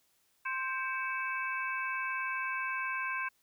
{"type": "harmonic tone with a mistuned harmonic", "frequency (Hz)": 524, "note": "C5", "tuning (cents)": 2, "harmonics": [2, 3, 4, 5], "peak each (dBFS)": [-37, -36, -40, -40], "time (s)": [0.45, 3.29], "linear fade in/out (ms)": 10, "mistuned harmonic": 4, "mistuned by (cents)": 130, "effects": ["white hiss -72 dBFS RMS until 3.42 s"]}